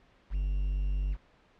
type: tone with quantisation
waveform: triangle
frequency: 48.33 Hz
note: G1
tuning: 24 cents flat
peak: -25 dBFS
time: 0.3-1.17 s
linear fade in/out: 50 ms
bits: 9
effects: pink hiss -63 dBFS RMS until 1.59 s + low-pass 3000 Hz 12 dB/octave